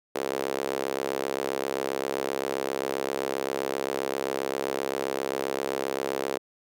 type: tone with high-pass filter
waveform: sawtooth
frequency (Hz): 67.6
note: C#2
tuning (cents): -43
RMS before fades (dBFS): -30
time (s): 0.15-6.38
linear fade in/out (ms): 5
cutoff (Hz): 440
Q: 2.4
effects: none